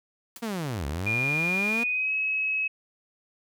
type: noise with exponential decay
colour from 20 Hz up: white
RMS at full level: -38 dBFS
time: 0.36-0.45 s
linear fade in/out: 2 ms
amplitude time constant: 18 ms
type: linear two-way sweep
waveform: sawtooth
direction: down then up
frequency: 238.7 to 66.3 to 238.7 Hz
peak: -25 dBFS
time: 0.42-1.84 s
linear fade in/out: 10 ms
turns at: 0.86 s
type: tone with pitch glide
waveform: sine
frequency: 2421 to 2565 Hz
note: D#7 to E7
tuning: -48 to -48 cents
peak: -24 dBFS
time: 1.06-2.68 s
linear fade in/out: 10 ms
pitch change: +100 cents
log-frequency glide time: 1.69-2.13 s
effects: none